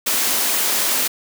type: high-pass noise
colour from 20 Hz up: white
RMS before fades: -19 dBFS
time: 0.06-1.08 s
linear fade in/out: 10 ms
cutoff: 200 Hz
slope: 24 dB/octave
effects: none